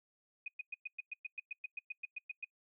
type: tone bursts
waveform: sine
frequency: 2489 Hz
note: D#7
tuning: in tune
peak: -38 dBFS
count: 16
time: 0.46-2.446 s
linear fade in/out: 5 ms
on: 21 ms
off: 110 ms
effects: noise-tail reverb RT60 0.1 s tail -26 dB re dry